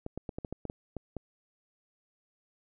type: clicks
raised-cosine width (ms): 2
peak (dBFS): -23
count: 10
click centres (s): 0.064 / 0.176 / 0.292 / 0.385 / 0.448 / 0.526 / 0.653 / 0.699 / 0.967 / 1.167
effects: none